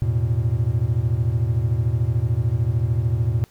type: chord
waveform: triangle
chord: E suspended fourth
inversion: none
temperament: equal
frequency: 82.41 / 110 / 123.47 Hz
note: E2 / A2 / B2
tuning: 0 / 0 / 0 cents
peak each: -24 / -19 / -20 dBFS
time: 0.02-3.44 s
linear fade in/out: 0 ms
effects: pink hiss -56 dBFS RMS until 3.5 s